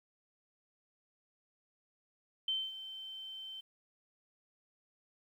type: tone with ADSR envelope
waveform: sine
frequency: 3095 Hz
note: G7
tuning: 23 cents flat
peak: -30 dBFS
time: 2.48-3.61 s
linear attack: 3 ms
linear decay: 230 ms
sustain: -13 dB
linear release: 11 ms
effects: 11-bit